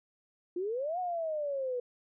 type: exponential two-way sweep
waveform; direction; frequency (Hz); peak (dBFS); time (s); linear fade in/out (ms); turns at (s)
sine; up then down; 342.2 to 740 to 484.4; -31; 0.56-1.8; 5; 0.99
effects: none